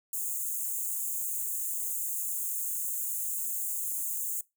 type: high-pass noise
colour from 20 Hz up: white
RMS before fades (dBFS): -33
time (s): 0.13-4.41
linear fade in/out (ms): 2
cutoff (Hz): 6600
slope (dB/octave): 96
effects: noise-tail reverb RT60 0.2 s tail -21 dB re dry